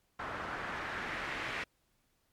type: noise with low-pass filter sweep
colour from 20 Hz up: white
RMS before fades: -39 dBFS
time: 0.19-1.64 s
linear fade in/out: 5 ms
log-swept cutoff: 1300 to 2200 Hz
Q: 1.7
effects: pink hiss -75 dBFS RMS until 2.32 s + MP3 96 kbps